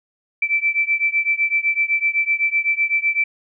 sine beating tone pair, 2325 / 2332.9 Hz, D7 / D7, -18 / -12 cents, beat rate 7.9 Hz, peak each -19 / -20 dBFS, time 0.42-3.24 s, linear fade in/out 5 ms, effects none

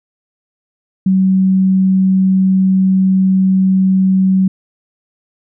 sine tone, 189.3 Hz, F#3, 40 cents sharp, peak -8 dBFS, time 1.06-4.48 s, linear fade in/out 5 ms, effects none

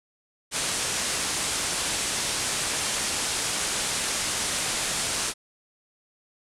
white low-pass noise, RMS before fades -28 dBFS, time 0.51-5.34 s, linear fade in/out 50 ms, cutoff 10000 Hz, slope 48 dB/octave, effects none

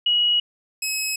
sine / 15% pulse tone pair in turn, 2908 / 2564 Hz, F#7 / E7, -31 / -49 cents, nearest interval major second, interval 218 cents, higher first, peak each -16 dBFS, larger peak neither, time 0.06-0.4 / 0.82-1.16 s, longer neither, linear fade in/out 5 ms, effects none

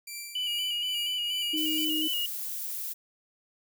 10% pulse tone with tremolo, 2349 Hz, D7, in tune, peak -27 dBFS, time 0.07-1.85 s, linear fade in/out 5 ms, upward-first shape triangle, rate 2.4 Hz, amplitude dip 65%
sine tone with vibrato, 2934 Hz, F#7, 15 cents flat, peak -28 dBFS, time 0.35-2.26 s, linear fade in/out 5 ms, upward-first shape square, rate 4.2 Hz, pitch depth 33 cents each way
sine tone, 311.1 Hz, D#4, in tune, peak -30 dBFS, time 1.53-2.08 s, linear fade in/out 10 ms
violet noise, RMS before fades -35 dBFS, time 1.56-2.94 s, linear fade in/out 20 ms
effects none

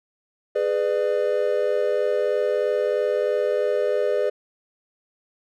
triangle chord, G# diminished, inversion none, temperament just, 415.3 / 498.4 / 598 Hz, G#4 / B4 / D5, 0 / +16 / +31 cents, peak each -22 dBFS, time 0.55-4.3 s, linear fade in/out 10 ms, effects none

